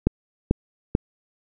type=click train; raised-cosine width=3 ms; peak=-4 dBFS; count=3; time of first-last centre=0.07-0.951 s; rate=2.27 Hz; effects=none